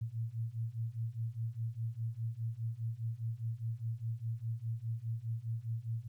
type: beating tone pair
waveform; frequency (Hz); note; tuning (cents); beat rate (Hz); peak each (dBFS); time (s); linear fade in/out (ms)
sine; 111.6 / 116.5; A2 / A#2; +25 / -1; 4.9; -39 / -38; 0.01-6.08; 10
effects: 12-bit